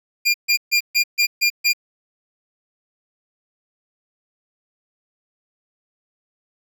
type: tone bursts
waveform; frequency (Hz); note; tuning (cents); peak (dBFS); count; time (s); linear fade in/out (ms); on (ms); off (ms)
25% pulse; 2402; D7; +38; -10; 7; 0.25-1.734; 20; 92; 140
effects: none

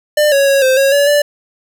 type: tone with pitch steps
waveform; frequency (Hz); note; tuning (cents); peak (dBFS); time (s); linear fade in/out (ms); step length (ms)
square; 598 / 555 / 551 / 521 / 547 / 570 / 584; D5 / C#5 / C#5 / C5 / C#5 / C#5 / D5; +31 / +2 / -11 / -7 / -23 / +48 / -10; -9; 0.17-1.22; 5; 150
effects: none

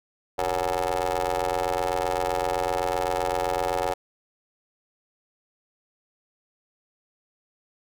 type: ring-modulated tone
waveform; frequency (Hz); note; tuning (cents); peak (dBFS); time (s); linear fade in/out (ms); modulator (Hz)
20% pulse; 87.8; F2; +10; -16; 0.38-3.94; 10; 648
effects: none

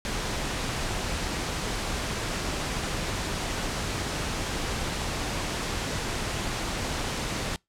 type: noise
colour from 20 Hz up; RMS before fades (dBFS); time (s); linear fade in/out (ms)
pink; -30; 0.05-7.56; 0
effects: noise-tail reverb RT60 0.2 s tail -26 dB re dry + low-pass 8000 Hz 12 dB/octave

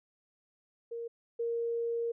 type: tone pair in turn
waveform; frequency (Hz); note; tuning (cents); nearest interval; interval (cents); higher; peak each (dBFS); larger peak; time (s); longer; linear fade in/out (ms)
sine; 466.2 / 466.2; A#4 / A#4; 0 / 0; unison; 0; neither; -36 / -30; second; 0.91-1.08 / 1.39-2.12; second; 10
effects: none

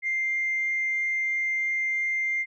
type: tone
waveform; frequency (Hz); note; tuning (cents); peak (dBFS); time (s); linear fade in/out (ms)
sine; 2099; C7; +5; -23; 0.02-2.46; 50
effects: tanh soft clip ceiling -19 dBFS

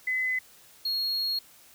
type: tone pair in turn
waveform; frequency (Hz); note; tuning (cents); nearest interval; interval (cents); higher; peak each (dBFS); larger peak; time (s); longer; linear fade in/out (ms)
sine / triangle; 2024 / 4297; B6 / C8; +42 / +45; octave + minor second; 1303; second; -25; neither; 0.07-0.39 / 0.85-1.39; second; 5
effects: white hiss -55 dBFS RMS until 1.74 s

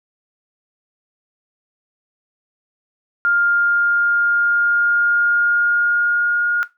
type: tone with pitch glide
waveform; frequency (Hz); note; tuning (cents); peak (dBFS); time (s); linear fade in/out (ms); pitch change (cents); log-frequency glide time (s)
sine; 1404 to 1426.9; F6 to F6; +9 to +37; -13; 3.25-6.63; 0; +28; 3.44-6.47
effects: noise-tail reverb RT60 0.2 s tail -17 dB re dry

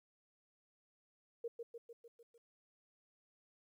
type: tone with echo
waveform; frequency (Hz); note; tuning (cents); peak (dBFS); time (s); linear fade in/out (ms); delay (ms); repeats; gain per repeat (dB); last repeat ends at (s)
sine; 468.3; A#4; +8; -38; 1.44-1.48; 5; 150; 6; -4; 2.38
effects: 13-bit

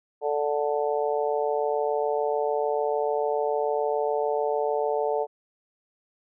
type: harmonic tone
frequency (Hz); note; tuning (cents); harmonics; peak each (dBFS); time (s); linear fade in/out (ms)
146.83; D3; 0; 3 / 4 / 5 / 6; -26 / -28 / -30 / -32; 0.21-5.27; 50
effects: none

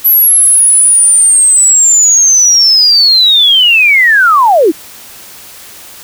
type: linear sweep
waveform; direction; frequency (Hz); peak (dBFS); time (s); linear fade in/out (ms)
sine; down; 11840 to 278.5; -3; 0.04-4.72; 20
effects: white hiss -32 dBFS RMS until 6.03 s

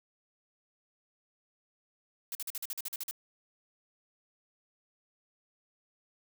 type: noise bursts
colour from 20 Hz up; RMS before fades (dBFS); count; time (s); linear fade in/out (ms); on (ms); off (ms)
blue; -37; 11; 2.32-3.111; 2; 31; 45
effects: none

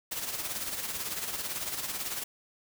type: noise with tremolo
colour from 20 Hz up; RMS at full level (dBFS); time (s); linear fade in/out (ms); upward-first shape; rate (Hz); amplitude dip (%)
white; -33; 0.11-2.24; 10; sine; 18; 55
effects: none

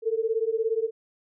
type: beating tone pair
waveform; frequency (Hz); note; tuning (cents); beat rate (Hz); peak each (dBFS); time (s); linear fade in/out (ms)
sine; 440 / 457; A4 / A#4; 0 / -34; 17; -26 / -26; 0.02-0.91; 50
effects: none

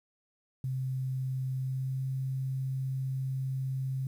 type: tone with pitch glide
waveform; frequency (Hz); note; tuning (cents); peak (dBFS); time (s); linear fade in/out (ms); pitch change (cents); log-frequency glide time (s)
sine; 130.81 to 132.48; C3 to C3; 0 to +22; -30; 0.64-4.07; 2; +22; 1.57-2.06
effects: 10-bit

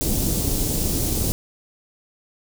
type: band-stop noise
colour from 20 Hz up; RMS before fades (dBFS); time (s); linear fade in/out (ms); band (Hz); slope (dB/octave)
pink; -22; 0.01-1.32; 0; 390 to 6200; 12
effects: none

